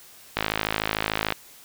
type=click train; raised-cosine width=0.3 ms; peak=-6 dBFS; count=52; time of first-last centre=0.37-1.323 s; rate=53.5 Hz; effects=white hiss -49 dBFS RMS until 1.64 s